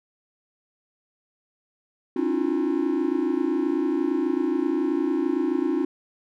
triangle tone cluster, 270.4 / 298.4 / 325.5 / 356.7 Hz, C#4 / D4 / E4 / F4, -43 / +28 / -22 / +37 cents, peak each -25 dBFS, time 2.16-5.85 s, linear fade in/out 5 ms, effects none

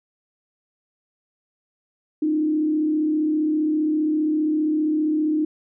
sine tone with frequency modulation, 307.5 Hz, D#4, 20 cents flat, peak -18 dBFS, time 2.22-5.45 s, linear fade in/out 5 ms, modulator 35.1 Hz, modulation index 0.44, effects none

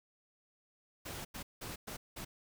pink noise bursts at uneven times, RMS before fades -44 dBFS, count 5, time 1.05-1.25 / 1.34-1.43 / 1.61-1.76 / 1.87-1.97 / 2.16-2.25 s, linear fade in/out 10 ms, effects none

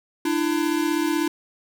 square tone pair together, 299.6 / 335.7 Hz, D4 / E4, +35 / +32 cents, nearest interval major second, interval 197 cents, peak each -24 dBFS, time 0.25-1.28 s, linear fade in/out 5 ms, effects none

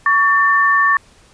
sine tone pair together, 1128 / 1788.9 Hz, C#6 / A6, +30 / +28 cents, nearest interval minor sixth, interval 798 cents, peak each -13 dBFS, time 0.06-0.97 s, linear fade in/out 2 ms, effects pink hiss -49 dBFS RMS until 1.33 s + resampled to 22050 Hz

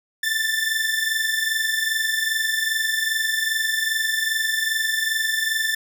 sawtooth tone pair together, 1760 / 1782.5 Hz, A6 / A6, 0 / +22 cents, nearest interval unison, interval 22 cents, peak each -20 dBFS, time 0.23-5.75 s, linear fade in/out 5 ms, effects none

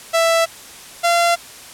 sawtooth tone pair in turn, 662 / 686.5 Hz, E5 / F5, +7 / -30 cents, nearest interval minor second, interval 63 cents, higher second, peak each -9 dBFS, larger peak neither, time 0.13-0.46 / 1.03-1.36 s, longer neither, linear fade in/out 20 ms, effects white hiss -38 dBFS RMS until 1.73 s + low-pass 11000 Hz 12 dB/octave

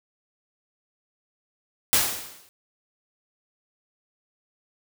white noise with exponential decay, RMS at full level -17 dBFS, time 1.93-2.49 s, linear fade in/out 0 ms, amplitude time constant 120 ms, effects none

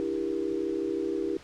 sine chord, E half-diminished seventh, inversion third, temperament just, 296.7 / 329.6 / 395.6 / 474.7 Hz, D4 / E4 / G4 / Bb4, +18 / 0 / +16 / +31 cents, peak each -36 / -31 / -31 / -36 dBFS, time 0-1.37 s, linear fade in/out 0 ms, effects pink hiss -51 dBFS RMS until 1.43 s + low-pass 6000 Hz 12 dB/octave

